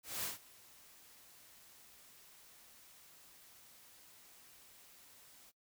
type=noise with ADSR envelope; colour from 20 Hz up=white; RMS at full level=-38 dBFS; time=0.03-5.52 s; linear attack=200 ms; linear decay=150 ms; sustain=-23 dB; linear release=32 ms; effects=noise-tail reverb RT60 0.1 s tail -19 dB re dry